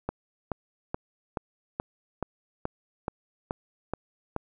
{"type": "click train", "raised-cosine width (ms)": 1, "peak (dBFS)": -15, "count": 11, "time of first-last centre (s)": [0.09, 4.364], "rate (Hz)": 2.34, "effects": []}